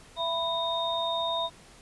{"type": "tone cluster", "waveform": "sine", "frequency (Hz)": [668, 991, 3692], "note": ["E5", "B5", "A#7"], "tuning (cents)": [23, 6, -17], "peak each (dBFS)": -31, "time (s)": [0.16, 1.5], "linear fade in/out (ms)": 50, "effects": ["pink hiss -53 dBFS RMS until 1.81 s", "resampled to 24000 Hz"]}